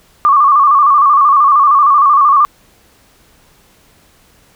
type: tone with vibrato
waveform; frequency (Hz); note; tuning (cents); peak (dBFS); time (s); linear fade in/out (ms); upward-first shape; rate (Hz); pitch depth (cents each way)
sine; 1149; D6; -38; -5; 0.25-2.45; 0; square; 13; 69
effects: pink hiss -49 dBFS RMS until 4.55 s